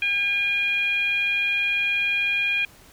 sine tone with frequency modulation, 2433 Hz, D#7, 39 cents flat, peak -20 dBFS, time 0.02-2.65 s, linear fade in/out 2 ms, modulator 820 Hz, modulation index 0.53, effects pink hiss -51 dBFS RMS until 2.92 s

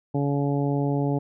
harmonic tone, 141.7 Hz, C#3, 38 cents sharp, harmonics 1 / 2 / 3 / 4 / 5 / 6, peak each -24 / -26 / -30 / -34 / -35 / -36 dBFS, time 0.14-1.19 s, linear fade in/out 10 ms, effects none

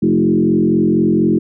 sine tone with frequency modulation, 270.1 Hz, C#4, 45 cents flat, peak -10 dBFS, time 0.02-1.39 s, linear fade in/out 10 ms, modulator 44.2 Hz, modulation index 2.3, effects none

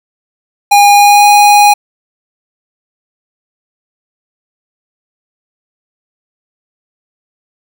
square tone with pitch glide, 815 to 823.5 Hz, G#5 to G#5, -33 to -15 cents, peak -3 dBFS, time 0.71-1.74 s, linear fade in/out 10 ms, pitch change +18 cents, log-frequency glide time 0.9-1.28 s, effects none

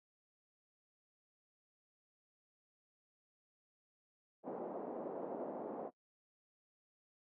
white band-pass noise, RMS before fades -44 dBFS, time 4.43-5.91 s, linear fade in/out 50 ms, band 230 to 700 Hz, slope 24 dB/octave, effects noise-tail reverb RT60 0.1 s tail -21 dB re dry

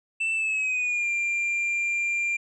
triangle tone with pitch glide, 2661 to 2384 Hz, E7 to D7, +16 to +25 cents, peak -22 dBFS, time 0.2-2.37 s, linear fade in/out 10 ms, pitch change -191 cents, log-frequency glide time 0.33-1.09 s, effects resampled to 22050 Hz

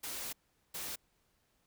white noise bursts at uneven times, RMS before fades -41 dBFS, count 2, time 0.03-0.33 / 0.74-0.96 s, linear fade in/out 10 ms, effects pink hiss -75 dBFS RMS until 1.66 s

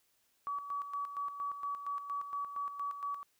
sine tone with tremolo, 1140 Hz, C#6, 48 cents sharp, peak -34 dBFS, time 0.47-3.23 s, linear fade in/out 0 ms, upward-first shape square, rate 4.3 Hz, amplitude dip 60%, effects white hiss -74 dBFS RMS until 3.39 s

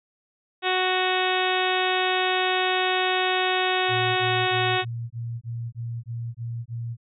harmonic tone, 370 Hz, F#4, in tune, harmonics 1 / 2 / 3 / 4 / 5 / 6 / 7 / 8 / 9 / 10, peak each -27 / -26 / -31 / -31 / -30 / -34 / -30 / -34 / -33 / -32 dBFS, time 0.62-4.85 s, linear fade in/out 50 ms
sine tone bursts, 117 Hz, A#2, 7 cents sharp, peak -28 dBFS, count 10, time 3.88-6.969 s, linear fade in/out 50 ms, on 290 ms, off 21 ms
effects none

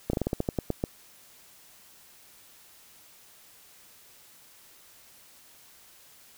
slowing click train, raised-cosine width 2 ms, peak -13 dBFS, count 11, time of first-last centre 0.1-0.839 s, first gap 33 ms, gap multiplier 1.17, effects white hiss -55 dBFS RMS until 6.37 s

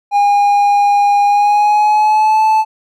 triangle tone with pitch glide, 814 to 872.4 Hz, G#5 to A5, -35 to -15 cents, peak -6 dBFS, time 0.11-2.65 s, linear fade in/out 50 ms, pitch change +120 cents, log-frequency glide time 1.25-2.43 s, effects none

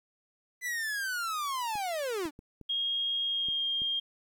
45% pulse linear sweep, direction down, 2014 to 276.7 Hz, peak -31 dBFS, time 0.61-2.31 s, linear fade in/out 50 ms
clicks, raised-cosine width 3 ms, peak -34 dBFS, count 6, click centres 1.755 / 2.255 / 2.391 / 2.613 / 3.486 / 3.819 s
sine tone with pitch glide, 3257 to 3216 Hz, G#7 to G7, -34 to +44 cents, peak -28 dBFS, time 2.69-4 s, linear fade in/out 10 ms, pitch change -22 cents, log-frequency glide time 3.24-3.65 s
effects 11-bit

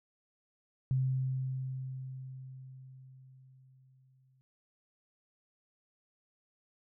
sine tone with exponential decay, 130.81 Hz, C3, in tune, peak -26 dBFS, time 0.91-4.41 s, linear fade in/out 0 ms, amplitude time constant 760 ms, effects none

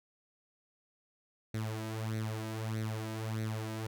sawtooth tone with flanger, 110 Hz, A2, in tune, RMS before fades -37 dBFS, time 1.54-3.87 s, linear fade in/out 5 ms, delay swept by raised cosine 0.49 to 3.19 ms, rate 1.6 Hz, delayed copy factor +0.7, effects none

